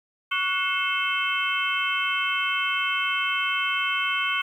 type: tone cluster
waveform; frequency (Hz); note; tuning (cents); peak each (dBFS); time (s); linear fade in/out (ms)
sine; 1127 / 1466 / 2163 / 2636 / 3098; C#6 / F#6 / C#7 / E7 / G7; +28 / -16 / -43 / -1 / -21; -29; 0.31-4.42; 10
effects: 9-bit